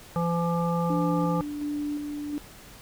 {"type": "harmonic tone", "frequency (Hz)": 170, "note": "F3", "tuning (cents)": -46, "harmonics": [1, 3, 5, 7], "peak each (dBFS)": [-25, -30, -32, -33], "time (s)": [0.16, 1.41], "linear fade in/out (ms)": 0}
{"type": "tone with tremolo", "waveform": "sine", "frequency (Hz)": 293.7, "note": "D4", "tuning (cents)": 0, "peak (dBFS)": -27, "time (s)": [0.9, 2.38], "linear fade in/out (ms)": 0, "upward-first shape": "square", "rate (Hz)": 1.4, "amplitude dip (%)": 35}
{"effects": ["pink hiss -48 dBFS RMS until 2.81 s"]}